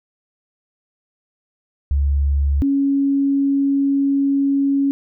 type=tone pair in turn; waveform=sine; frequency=70.5 / 277.4 Hz; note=C#2 / C#4; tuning=+30 / +1 cents; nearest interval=2 octaves; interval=2371 cents; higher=second; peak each=-14 dBFS; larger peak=neither; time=1.91-2.62 / 2.62-4.91 s; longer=second; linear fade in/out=0 ms; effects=none